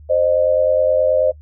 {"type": "tone pair together", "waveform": "sine", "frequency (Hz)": [523.5, 613], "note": ["C5", "D#5"], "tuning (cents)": [1, -26], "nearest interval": "minor third", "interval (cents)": 273, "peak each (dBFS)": -15, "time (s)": [0.09, 1.32], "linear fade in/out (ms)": 20, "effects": ["noise-tail reverb RT60 0.1 s tail -24 dB re dry", "added 75 Hz sine -38 dBFS peak until 1.41 s"]}